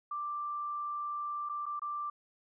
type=tone with dropouts; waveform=sine; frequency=1178 Hz; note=D6; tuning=5 cents sharp; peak=-34 dBFS; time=0.11-2.1 s; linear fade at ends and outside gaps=5 ms; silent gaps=1.49-1.495 / 1.657-1.663 / 1.795-1.818 s; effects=none